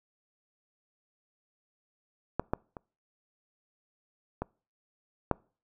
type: clicks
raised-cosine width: 1 ms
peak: -13 / -13 / -27 / -18 / -10 dBFS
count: 5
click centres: 2.396 / 2.535 / 2.768 / 4.42 / 5.313 s
effects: noise-tail reverb RT60 0.4 s tail -26 dB re dry